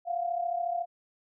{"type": "tone pair together", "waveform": "sine", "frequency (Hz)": [691, 725], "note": ["F5", "F#5"], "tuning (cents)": [-19, -35], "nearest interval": "minor second", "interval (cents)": 84, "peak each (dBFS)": [-29, -34], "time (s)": [0.05, 0.86], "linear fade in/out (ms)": 50, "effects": []}